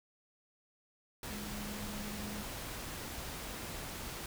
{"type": "tone in noise", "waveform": "sine", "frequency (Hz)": 207.7, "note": "G#3", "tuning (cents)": 0, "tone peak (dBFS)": -43, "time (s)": [1.31, 2.43], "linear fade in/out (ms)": 2, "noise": "pink", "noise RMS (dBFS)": -43, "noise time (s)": [1.23, 4.26], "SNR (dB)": -3, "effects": []}